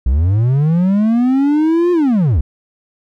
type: linear two-way sweep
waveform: triangle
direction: up then down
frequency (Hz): 56.9 to 358.5 to 56.9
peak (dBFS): -8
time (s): 0.06-2.41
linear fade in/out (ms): 5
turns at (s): 1.92
effects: none